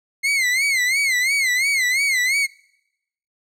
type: tone with vibrato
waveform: 40% pulse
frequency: 2109 Hz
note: C7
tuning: 13 cents sharp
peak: -16 dBFS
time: 0.23-2.47 s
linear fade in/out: 20 ms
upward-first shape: sine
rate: 2.9 Hz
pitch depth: 130 cents each way
effects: noise-tail reverb RT60 0.9 s tail -26 dB re dry + low-pass 11000 Hz 12 dB/octave